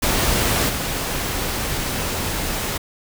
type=noise with level steps; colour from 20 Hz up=pink; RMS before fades=-19 / -24 dBFS; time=0.02-2.78 s; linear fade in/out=10 ms; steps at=0.68 s; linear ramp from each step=20 ms; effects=none